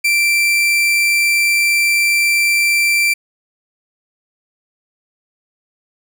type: tone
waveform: 40% pulse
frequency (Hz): 2349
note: D7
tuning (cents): 0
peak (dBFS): -11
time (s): 0.04-3.14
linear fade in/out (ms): 10
effects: none